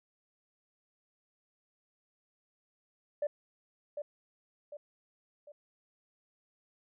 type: tone with echo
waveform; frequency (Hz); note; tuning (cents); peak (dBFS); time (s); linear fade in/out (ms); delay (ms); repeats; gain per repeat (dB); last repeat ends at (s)
sine; 587.3; D5; 0; -28; 3.22-3.27; 5; 750; 3; -7; 5.52
effects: tanh soft clip ceiling -25 dBFS